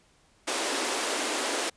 pink high-pass noise, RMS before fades -29 dBFS, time 0.47-1.7 s, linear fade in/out 10 ms, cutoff 270 Hz, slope 48 dB/octave, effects pink hiss -63 dBFS RMS until 1.76 s + resampled to 22050 Hz

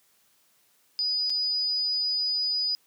sine tone with dropouts, 4953 Hz, D#8, 9 cents flat, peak -24 dBFS, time 0.99-2.75 s, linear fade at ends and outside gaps 0 ms, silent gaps 1.297-1.302 s, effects white hiss -65 dBFS RMS until 2.86 s + high-pass 100 Hz 12 dB/octave

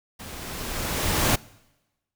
pink noise with level ramp, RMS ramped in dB -40 to -20 dBFS, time 0.19-1.36 s, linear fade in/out 10 ms, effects noise-tail reverb RT60 1.0 s tail -23 dB re dry

